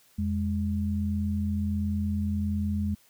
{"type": "tone pair together", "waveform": "sine", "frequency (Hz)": [85.13, 206.5], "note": ["F2", "G#3"], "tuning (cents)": [-44, -10], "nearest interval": "octave + minor third", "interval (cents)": 1534, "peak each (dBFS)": -28, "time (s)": [0.18, 2.95], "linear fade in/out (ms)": 10, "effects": ["white hiss -61 dBFS RMS until 3.09 s"]}